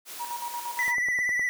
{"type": "high-pass noise", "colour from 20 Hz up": "white", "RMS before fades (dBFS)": -40, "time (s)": [0.05, 0.94], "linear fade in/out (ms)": 50, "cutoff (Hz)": 340, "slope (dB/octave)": 12}
{"type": "tone with tremolo", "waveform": "sine", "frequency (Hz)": 955, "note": "A#5", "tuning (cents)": 42, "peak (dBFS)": -30, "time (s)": [0.19, 0.96], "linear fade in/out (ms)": 20, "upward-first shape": "square", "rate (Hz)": 8.6, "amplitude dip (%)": 60}
{"type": "tone with vibrato", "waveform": "triangle", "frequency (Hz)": 1973, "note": "B6", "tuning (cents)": -2, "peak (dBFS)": -22, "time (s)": [0.79, 1.49], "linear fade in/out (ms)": 0, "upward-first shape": "triangle", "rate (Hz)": 17, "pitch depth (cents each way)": 45}
{"type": "click train", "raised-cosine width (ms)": 1, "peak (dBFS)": -27, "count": 6, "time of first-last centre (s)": [0.88, 1.395], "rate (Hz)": 9.71}
{"effects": []}